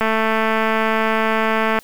click train, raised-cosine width 0.5 ms, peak -4 dBFS, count 394, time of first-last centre 0.01-1.788 s, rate 221 Hz, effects white hiss -48 dBFS RMS until 1.83 s

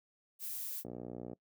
violet noise, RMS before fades -41 dBFS, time 0.39-0.84 s, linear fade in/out 50 ms
click train, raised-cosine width 2 ms, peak -29 dBFS, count 30, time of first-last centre 0.85-1.332 s, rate 60.2 Hz
effects noise-tail reverb RT60 0.1 s tail -23 dB re dry + high-pass 150 Hz 12 dB/octave

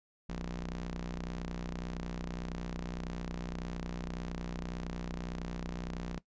sawtooth ring-modulated tone, 61.74 Hz, B1, in tune, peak -30 dBFS, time 0.29-6.19 s, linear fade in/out 5 ms, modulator 109 Hz, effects noise-tail reverb RT60 0.1 s tail -19 dB re dry + resampled to 16000 Hz

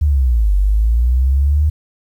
sine linear two-way sweep, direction down then up, 77 to 47.12 to 77 Hz, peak -10 dBFS, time 0.01-1.7 s, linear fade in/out 10 ms, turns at 0.55 s, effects 8-bit

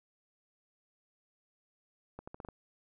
accelerating click train, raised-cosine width 1 ms, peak -30 dBFS, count 6, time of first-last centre 2.19-2.487 s, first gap 85 ms, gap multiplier 0.82, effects none

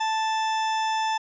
40% pulse tone, 880 Hz, A5, in tune, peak -22 dBFS, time 0-1.18 s, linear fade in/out 10 ms, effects resampled to 16000 Hz

